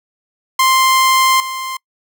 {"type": "tone with level steps", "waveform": "sawtooth", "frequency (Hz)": 1048, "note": "C6", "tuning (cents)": 2, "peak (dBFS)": [-6, -18], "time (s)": [0.59, 1.77], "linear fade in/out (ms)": 5, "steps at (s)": 1.4, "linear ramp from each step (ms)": 2, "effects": ["noise-tail reverb RT60 0.1 s tail -26 dB re dry"]}